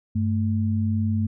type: tone pair together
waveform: sine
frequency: 98 / 220 Hz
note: G2 / A3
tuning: 0 / 0 cents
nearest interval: octave + major second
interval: 1400 cents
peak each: -22 / -24 dBFS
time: 0.15-1.27 s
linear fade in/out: 10 ms
effects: none